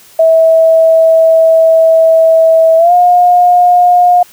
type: tone with pitch glide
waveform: sine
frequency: 650 to 712.9 Hz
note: E5 to F5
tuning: -24 to +35 cents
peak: -3 dBFS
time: 0.19-4.23 s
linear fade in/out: 5 ms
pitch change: +159 cents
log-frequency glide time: 2.77-2.93 s
effects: white hiss -40 dBFS RMS until 4.32 s